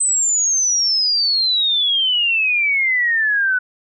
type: exponential sweep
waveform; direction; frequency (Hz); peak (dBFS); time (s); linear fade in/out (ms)
sine; down; 8230 to 1480; -14; 0-3.59; 10
effects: none